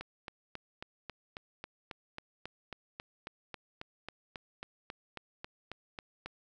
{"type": "click train", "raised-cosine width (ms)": 0.3, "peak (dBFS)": -25, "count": 24, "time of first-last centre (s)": [0.01, 6.26], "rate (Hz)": 3.68, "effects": []}